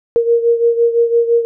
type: beating tone pair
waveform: sine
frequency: 466.2 / 472.1 Hz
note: A#4 / A#4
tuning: 0 / +22 cents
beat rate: 5.9 Hz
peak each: -11 / -16 dBFS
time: 0.16-1.45 s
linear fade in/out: 0 ms
effects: none